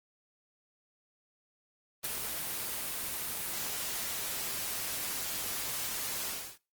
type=noise with ADSR envelope; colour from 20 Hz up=white; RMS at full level=-32 dBFS; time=2.03-6.58 s; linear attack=20 ms; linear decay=21 ms; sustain=-4 dB; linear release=290 ms; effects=noise-tail reverb RT60 0.3 s tail -21 dB re dry + Opus 24 kbps